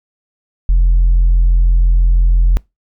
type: tone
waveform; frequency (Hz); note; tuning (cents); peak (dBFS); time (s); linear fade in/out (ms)
sine; 43.01; F1; -26; -5; 0.69-2.57; 0
effects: noise-tail reverb RT60 0.2 s tail -25 dB re dry + tanh soft clip ceiling -5 dBFS